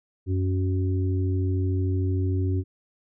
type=harmonic tone; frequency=93.2 Hz; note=F#2; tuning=13 cents sharp; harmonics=1 / 3 / 4; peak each=-22 / -31 / -33 dBFS; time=0.26-2.64 s; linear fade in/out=50 ms; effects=none